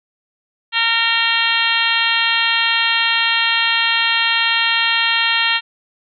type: harmonic tone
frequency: 459.6 Hz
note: A#4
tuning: 25 cents flat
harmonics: 2 / 3 / 4 / 5 / 6 / 7 / 8 / 9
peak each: -25 / -24 / -20 / -24 / -20 / -19 / -25 / -25 dBFS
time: 0.72-5.61 s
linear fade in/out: 50 ms
effects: none